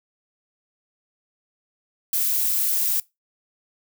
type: noise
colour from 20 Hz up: violet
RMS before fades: -22 dBFS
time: 2.13-3 s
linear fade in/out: 2 ms
effects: noise-tail reverb RT60 0.2 s tail -22 dB re dry